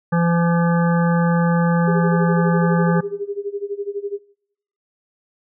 harmonic tone, 170.3 Hz, F3, 43 cents flat, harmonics 1 / 3 / 5 / 7 / 9 / 10, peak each -15 / -24 / -26 / -27 / -30 / -32 dBFS, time 0.12-3.01 s, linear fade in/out 10 ms
sine tone with tremolo, 404.2 Hz, G#4, 47 cents flat, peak -20 dBFS, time 1.87-4.19 s, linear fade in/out 10 ms, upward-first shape sine, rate 12 Hz, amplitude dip 90%
effects noise-tail reverb RT60 0.7 s tail -23 dB re dry

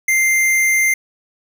square tone, 2093 Hz, C7, in tune, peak -13 dBFS, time 0.08-0.94 s, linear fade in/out 5 ms, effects none

